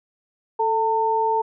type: tone pair together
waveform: sine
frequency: 440.2 / 900 Hz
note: A4 / A5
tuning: +1 / +39 cents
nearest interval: octave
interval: 1238 cents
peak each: -23 / -19 dBFS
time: 0.59-1.42 s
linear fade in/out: 10 ms
effects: none